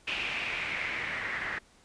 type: noise with low-pass filter sweep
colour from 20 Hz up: white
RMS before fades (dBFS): -34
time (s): 0.07-1.59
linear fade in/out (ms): 10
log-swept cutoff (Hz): 2700 to 1800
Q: 5.1
effects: pink hiss -61 dBFS RMS until 1.84 s + resampled to 22050 Hz